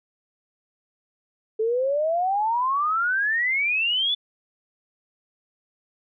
sine exponential sweep, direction up, 430 to 3511 Hz, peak -20 dBFS, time 1.59-4.15 s, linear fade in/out 10 ms, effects none

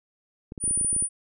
clicks, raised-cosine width 3 ms, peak -24 dBFS, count 11, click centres 0.521 / 0.578 / 0.64 / 0.678 / 0.71 / 0.776 / 0.812 / 0.847 / 0.929 / 0.964 / 1.025 s
sine tone, 9440 Hz, D9, 8 cents sharp, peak -22 dBFS, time 0.6-1.09 s, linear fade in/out 50 ms
effects none

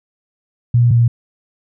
sine tone pair in turn, 120 / 118.07 Hz, B2 / A#2, -49 / +23 cents, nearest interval unison, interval 28 cents, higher first, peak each -8 dBFS, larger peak neither, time 0.74-0.91 / 0.91-1.08 s, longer neither, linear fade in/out 5 ms, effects none

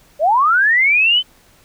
sine linear sweep, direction up, 554.4 to 3092 Hz, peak -10 dBFS, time 0.19-1.23 s, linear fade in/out 50 ms, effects pink hiss -51 dBFS RMS until 1.64 s

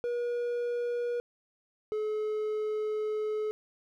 triangle tone pair in turn, 480.6 / 428.2 Hz, B4 / A4, -47 / -47 cents, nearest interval major second, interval 200 cents, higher first, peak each -27 dBFS, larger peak neither, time 0.04-1.2 / 1.92-3.51 s, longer second, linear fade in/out 0 ms, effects none

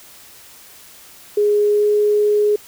sine tone with pitch glide, 415.3 to 417.7 Hz, G#4 to G#4, 0 to +10 cents, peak -12 dBFS, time 1.37-2.56 s, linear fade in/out 5 ms, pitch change +10 cents, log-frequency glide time 1.71-1.88 s, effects white hiss -43 dBFS RMS until 2.67 s

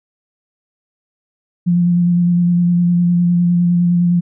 sine tone with vibrato, 174.61 Hz, F3, in tune, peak -10 dBFS, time 1.66-4.21 s, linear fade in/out 20 ms, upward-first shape square, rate 9.8 Hz, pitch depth 14 cents each way, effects none

